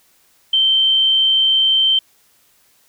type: tone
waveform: sine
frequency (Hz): 3117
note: G7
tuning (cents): -11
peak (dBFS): -11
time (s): 0.53-1.99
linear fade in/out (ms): 5
effects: white hiss -56 dBFS RMS until 2.88 s